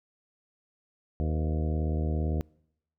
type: harmonic tone with a mistuned harmonic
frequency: 77.78 Hz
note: D#2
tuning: in tune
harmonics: 1 / 2 / 3 / 4 / 5 / 6 / 7 / 8 / 9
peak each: -27 / -33 / -37 / -39 / -41 / -43 / -44 / -45 / -46 dBFS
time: 1.2-2.41 s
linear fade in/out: 0 ms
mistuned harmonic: 7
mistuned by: -85 cents
effects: noise-tail reverb RT60 0.8 s tail -26 dB re dry